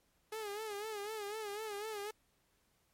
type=tone with vibrato; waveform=sawtooth; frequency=421.8 Hz; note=G#4; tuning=27 cents sharp; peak=-36 dBFS; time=0.32-2.11 s; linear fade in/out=5 ms; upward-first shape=sine; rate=4 Hz; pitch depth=86 cents each way; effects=pink hiss -75 dBFS RMS until 2.93 s + MP3 64 kbps